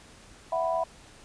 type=chord; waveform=sine; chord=E suspended second; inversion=none; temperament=equal; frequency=659.3 / 740 / 987.8 Hz; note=E5 / F#5 / B5; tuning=0 / 0 / 0 cents; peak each=-27 / -31 / -31 dBFS; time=0.52-0.84 s; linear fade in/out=5 ms; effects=pink hiss -52 dBFS RMS until 1.24 s + resampled to 22050 Hz